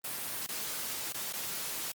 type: noise with dropouts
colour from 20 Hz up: white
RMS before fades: -37 dBFS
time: 0.04-1.92 s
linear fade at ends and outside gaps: 5 ms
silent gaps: 0.466-0.487 / 1.126-1.143 / 1.327-1.335 s
effects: high-pass 100 Hz 12 dB/octave + Opus 32 kbps